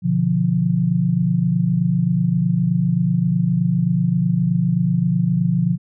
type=chord; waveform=sine; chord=B diminished; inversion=none; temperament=equal; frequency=123.47 / 146.83 / 174.61 Hz; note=B2 / D3 / F3; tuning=0 / 0 / 0 cents; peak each=-22 / -21 / -17 dBFS; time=0.02-5.78 s; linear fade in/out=50 ms; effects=none